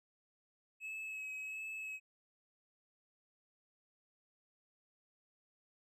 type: tone with vibrato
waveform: triangle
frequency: 2575 Hz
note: E7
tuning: 41 cents flat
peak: -40 dBFS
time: 0.8-2 s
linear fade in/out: 50 ms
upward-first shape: sine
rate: 1.4 Hz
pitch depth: 20 cents each way
effects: none